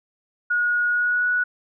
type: tone with pitch glide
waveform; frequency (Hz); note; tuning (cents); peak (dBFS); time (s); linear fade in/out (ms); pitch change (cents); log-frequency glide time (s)
sine; 1447 to 1469.7; F#6 to F#6; -39 to -12; -18; 0.5-1.44; 10; +27; 0.89-1.28
effects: none